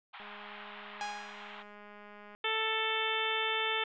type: band-pass noise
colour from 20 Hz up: pink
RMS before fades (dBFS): -49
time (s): 0.13-1.63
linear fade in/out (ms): 10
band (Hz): 770 to 3500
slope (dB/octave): 48
type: click train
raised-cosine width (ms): 0.5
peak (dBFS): -37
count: 446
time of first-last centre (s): 0.2-2.35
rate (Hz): 207
type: tone with exponential decay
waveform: sawtooth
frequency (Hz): 826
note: G#5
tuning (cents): -10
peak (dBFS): -30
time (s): 1.01-1.75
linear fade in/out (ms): 0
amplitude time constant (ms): 160
type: harmonic tone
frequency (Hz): 441.4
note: A4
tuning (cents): +5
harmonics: 1 / 2 / 3 / 4 / 5 / 6 / 7 / 8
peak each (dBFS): -38 / -38 / -38 / -38 / -38 / -38 / -38 / -38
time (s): 2.44-3.84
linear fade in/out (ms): 5
effects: resampled to 16000 Hz